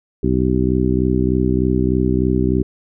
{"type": "harmonic tone", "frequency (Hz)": 63.3, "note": "B1", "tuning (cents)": 43, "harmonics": [1, 2, 3, 4, 5, 6], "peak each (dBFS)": [-21, -21, -21, -21, -21, -21], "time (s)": [0.23, 2.63], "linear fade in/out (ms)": 5, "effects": []}